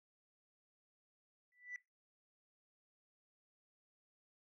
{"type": "tone with exponential growth", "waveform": "sine", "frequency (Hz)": 1975.5, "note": "B6", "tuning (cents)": 0, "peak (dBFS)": -39, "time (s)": [1.52, 1.76], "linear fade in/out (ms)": 1, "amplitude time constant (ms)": 52, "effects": ["noise-tail reverb RT60 0.2 s tail -19 dB re dry", "tanh soft clip ceiling -40 dBFS"]}